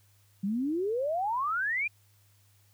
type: exponential sweep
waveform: sine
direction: up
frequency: 187.5 to 2475 Hz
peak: -27 dBFS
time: 0.43-1.88 s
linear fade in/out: 10 ms
effects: added 101 Hz sine -62 dBFS peak until 2.73 s + white hiss -67 dBFS RMS until 2.73 s